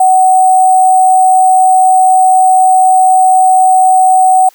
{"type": "tone with sample-and-hold", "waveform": "sine", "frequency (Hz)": 748, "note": "F#5", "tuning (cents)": 19, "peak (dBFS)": -3, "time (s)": [0, 4.49], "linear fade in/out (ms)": 5, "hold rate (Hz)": 8820, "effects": ["white hiss -45 dBFS RMS until 4.54 s", "high-pass 400 Hz 12 dB/octave"]}